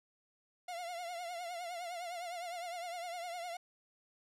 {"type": "tone with vibrato", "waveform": "45% pulse", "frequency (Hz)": 698.5, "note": "F5", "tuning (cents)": 0, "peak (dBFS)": -40, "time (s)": [0.68, 3.57], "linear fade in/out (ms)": 5, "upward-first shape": "triangle", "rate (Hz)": 9.8, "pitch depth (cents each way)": 88, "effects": ["low-pass 11000 Hz 12 dB/octave"]}